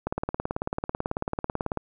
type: click train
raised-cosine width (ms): 1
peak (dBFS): -13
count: 32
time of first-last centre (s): 0.07-1.773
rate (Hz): 18.2
effects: none

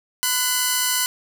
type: tone pair together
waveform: 5% pulse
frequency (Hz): 1010.2 / 1478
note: B5 / F#6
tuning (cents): +39 / -2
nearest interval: perfect fifth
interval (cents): 659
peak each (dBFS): -10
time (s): 0.23-1.06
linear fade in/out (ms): 0
effects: none

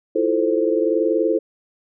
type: chord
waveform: sine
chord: F major seventh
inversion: third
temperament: equal with one note detuned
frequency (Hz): 328.5 / 349.2 / 440 / 523.3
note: E4 / F4 / A4 / C5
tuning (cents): -6 / 0 / 0 / 0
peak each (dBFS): -21 / -24 / -20 / -22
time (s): 0.15-1.39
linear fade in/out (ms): 10
effects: none

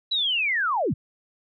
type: linear sweep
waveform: sine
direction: down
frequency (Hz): 3986 to 77.78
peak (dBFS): -21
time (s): 0.11-0.94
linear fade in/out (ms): 10
effects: none

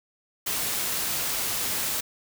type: noise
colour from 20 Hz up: white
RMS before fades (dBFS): -28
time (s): 0.46-2.01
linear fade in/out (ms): 10
effects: none

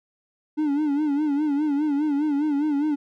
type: tone with vibrato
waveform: triangle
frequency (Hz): 293.7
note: D4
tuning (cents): 0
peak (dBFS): -18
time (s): 0.57-2.96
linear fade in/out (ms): 20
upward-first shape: sine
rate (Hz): 4.9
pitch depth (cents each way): 91
effects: none

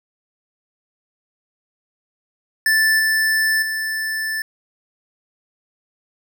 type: tone with level steps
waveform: square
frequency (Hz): 1760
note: A6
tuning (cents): 0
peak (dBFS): -14 / -16 / -22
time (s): 2.66-4.42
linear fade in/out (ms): 2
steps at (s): 2.99 / 3.62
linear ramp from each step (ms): 5
effects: none

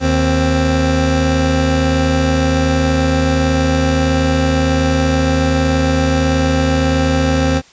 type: tone pair together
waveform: 25% pulse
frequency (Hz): 78.2 / 263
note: D#2 / C4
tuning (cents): +9 / +9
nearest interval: octave + major sixth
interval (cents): 2100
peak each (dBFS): -11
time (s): 0-7.62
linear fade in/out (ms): 50
effects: white hiss -45 dBFS RMS until 7.72 s + resampled to 16000 Hz

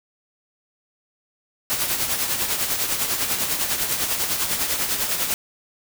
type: noise with tremolo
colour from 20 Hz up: white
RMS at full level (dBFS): -21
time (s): 1.7-5.34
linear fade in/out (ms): 0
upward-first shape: triangle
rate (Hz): 10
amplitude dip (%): 60
effects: none

